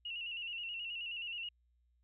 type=tone with vibrato; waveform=sine; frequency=2794 Hz; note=F7; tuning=in tune; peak=-39 dBFS; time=0.05-1.49 s; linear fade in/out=5 ms; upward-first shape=square; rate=9.4 Hz; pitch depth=52 cents each way; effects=added 60 Hz sine -70 dBFS peak until 2.03 s